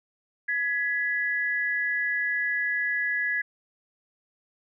sine tone pair together, 1677.8 / 1975.5 Hz, G#6 / B6, +17 / 0 cents, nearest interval minor third, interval 283 cents, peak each -26 / -28 dBFS, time 0.48-3.42 s, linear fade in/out 10 ms, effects none

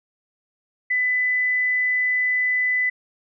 sine tone, 2000 Hz, B6, 21 cents sharp, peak -18 dBFS, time 0.9-2.9 s, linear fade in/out 10 ms, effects none

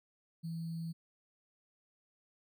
sine tone with sample-and-hold, 165 Hz, E3, 2 cents sharp, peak -37 dBFS, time 0.43-0.93 s, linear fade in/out 20 ms, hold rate 4410 Hz, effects none

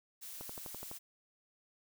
blue noise, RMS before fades -47 dBFS, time 0.21-0.99 s, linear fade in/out 20 ms
click train, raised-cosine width 1 ms, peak -32 dBFS, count 7, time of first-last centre 0.41-0.914 s, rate 11.9 Hz
effects none

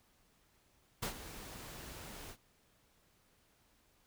pink noise with ADSR envelope, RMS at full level -36 dBFS, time 1.02-2.37 s, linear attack 11 ms, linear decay 98 ms, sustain -13 dB, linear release 70 ms, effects pink hiss -71 dBFS RMS until 4.06 s

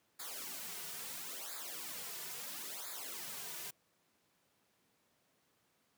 white noise with flanger, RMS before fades -45 dBFS, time 0.19-3.71 s, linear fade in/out 10 ms, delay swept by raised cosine 0.34 to 3.74 ms, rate 0.74 Hz, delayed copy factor -1, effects pink hiss -75 dBFS RMS until 5.97 s + high-pass 150 Hz 12 dB/octave

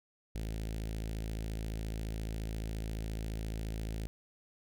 sawtooth tone with notch filter, 54.4 Hz, A1, 19 cents flat, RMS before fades -38 dBFS, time 0.35-4.07 s, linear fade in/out 0 ms, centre 1100 Hz, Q 0.73, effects none

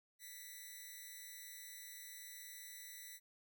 5% pulse tone with amplitude modulation, 1975.5 Hz, B6, in tune, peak -37 dBFS, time 0.19-3.2 s, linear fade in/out 50 ms, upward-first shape sine, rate 241 Hz, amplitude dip 70%, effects none

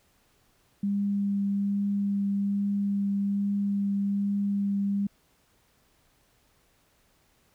sine tone with vibrato, 200.4 Hz, G3, 38 cents sharp, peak -24 dBFS, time 0.83-5.07 s, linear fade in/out 5 ms, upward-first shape triangle, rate 1.2 Hz, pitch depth 10 cents each way, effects pink hiss -66 dBFS RMS until 7.54 s

